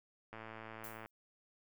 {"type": "click train", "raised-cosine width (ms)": 0.5, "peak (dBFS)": -33, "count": 82, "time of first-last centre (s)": [0.33, 1.06], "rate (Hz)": 111}
{"type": "noise with exponential decay", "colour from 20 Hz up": "violet", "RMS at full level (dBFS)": -46, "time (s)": [0.84, 1.11], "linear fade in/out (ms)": 1, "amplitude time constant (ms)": 58}
{"effects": []}